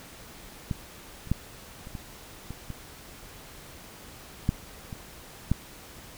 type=clicks; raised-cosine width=5 ms; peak=-16 / -30 / -11 / -29 / -23 / -25 / -23 / -10 / -24 / -10 dBFS; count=10; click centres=0.712 / 1.273 / 1.316 / 1.871 / 1.952 / 2.506 / 2.703 / 4.491 / 4.928 / 5.516 s; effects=pink hiss -47 dBFS RMS until 6.17 s